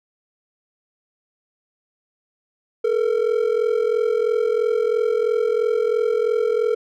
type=ring-modulated tone; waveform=triangle; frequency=453.9 Hz; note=A#4; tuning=46 cents flat; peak=-12 dBFS; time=2.84-6.75 s; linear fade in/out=5 ms; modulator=21.5 Hz; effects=none